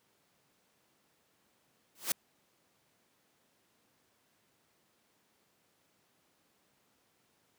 white noise with exponential growth, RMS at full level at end -27 dBFS, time 1.95-2.12 s, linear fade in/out 2 ms, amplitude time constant 35 ms, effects pink hiss -72 dBFS RMS until 7.58 s + high-pass 150 Hz 12 dB/octave

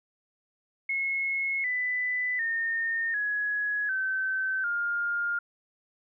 sine tone with pitch steps, 2175 / 1994.5 / 1828.9 / 1677.2 / 1538 / 1410.3 Hz, C#7 / B6 / A#6 / G#6 / G6 / F6, -33 / +17 / -34 / +17 / -33 / +17 cents, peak -26 dBFS, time 0.89-5.39 s, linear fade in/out 5 ms, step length 750 ms, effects none

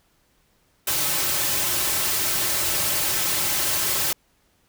white noise with comb filter, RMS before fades -23 dBFS, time 0.87-4.13 s, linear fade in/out 5 ms, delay 4.2 ms, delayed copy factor -0.65, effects pink hiss -64 dBFS RMS until 4.68 s

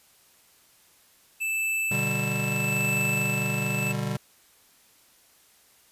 square tone with tremolo, 2637 Hz, E7, in tune, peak -25 dBFS, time 1.4-3.93 s, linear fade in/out 20 ms, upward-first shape sine, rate 0.79 Hz, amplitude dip 45%
square chord, G major, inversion first, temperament just, 122.5 / 147 / 196 Hz, B2 / D3 / G3, -14 / +2 / 0 cents, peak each -32 dBFS, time 1.91-4.17 s, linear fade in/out 5 ms
effects white hiss -59 dBFS RMS until 5.91 s + resampled to 32000 Hz

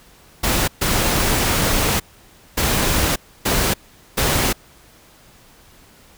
pink noise bursts at uneven times, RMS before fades -18 dBFS, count 5, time 0.43-0.68 / 0.81-2 / 2.57-3.16 / 3.45-3.74 / 4.17-4.53 s, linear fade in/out 10 ms, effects pink hiss -49 dBFS RMS until 6.17 s

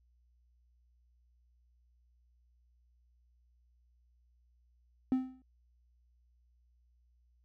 triangle tone with exponential decay, 258.9 Hz, C4, 18 cents flat, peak -21 dBFS, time 5.12-5.42 s, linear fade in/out 1 ms, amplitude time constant 64 ms, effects tanh soft clip ceiling -19 dBFS + added 60 Hz sine -66 dBFS peak until 7.44 s

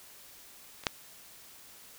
clicks, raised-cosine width 0.2 ms, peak -28 / -8 dBFS, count 2, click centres 0.837 / 0.868 s, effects white hiss -53 dBFS RMS until 1.98 s

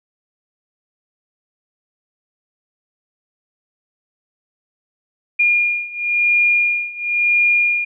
sine beating tone pair, 2419 / 2419.97 Hz, D#7 / D#7, -49 / -49 cents, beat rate 0.97 Hz, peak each -18 / -16 dBFS, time 5.39-7.85 s, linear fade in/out 10 ms, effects none

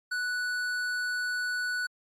sine tone with tanh clipping, 1480 Hz, F#6, in tune, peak -30 dBFS, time 0.11-1.87 s, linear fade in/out 10 ms, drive 13 dB, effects MP3 64 kbps

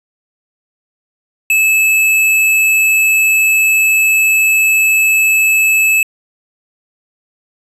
square tone, 2606 Hz, E7, 20 cents flat, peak -9 dBFS, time 1.5-6.03 s, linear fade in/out 2 ms, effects resampled to 32000 Hz

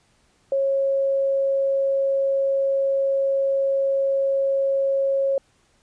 sine tone, 546 Hz, C#5, 26 cents flat, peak -18 dBFS, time 0.52-5.38 s, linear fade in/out 2 ms, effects pink hiss -62 dBFS RMS until 5.82 s + resampled to 22050 Hz

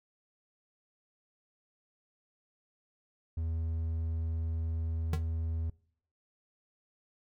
triangle tone, 81.4 Hz, E2, 21 cents flat, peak -29 dBFS, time 3.37-5.7 s, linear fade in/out 5 ms
square tone with exponential decay, 152.1 Hz, D#3, 39 cents flat, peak -28 dBFS, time 5.13-5.23 s, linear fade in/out 2 ms, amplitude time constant 20 ms
effects noise-tail reverb RT60 0.6 s tail -23 dB re dry

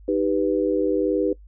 sine chord, Eb augmented, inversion none, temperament equal, 311.1 / 392 / 493.9 Hz, Eb4 / G4 / B4, 0 / 0 / 0 cents, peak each -23 dBFS, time 0.08-1.33 s, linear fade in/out 5 ms, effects noise-tail reverb RT60 0.1 s tail -21 dB re dry + added 50 Hz sine -43 dBFS peak until 1.47 s

